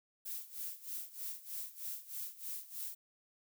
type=noise with tremolo; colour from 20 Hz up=violet; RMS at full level=-41 dBFS; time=0.25-2.95 s; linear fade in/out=10 ms; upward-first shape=sine; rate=3.2 Hz; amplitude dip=85%; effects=none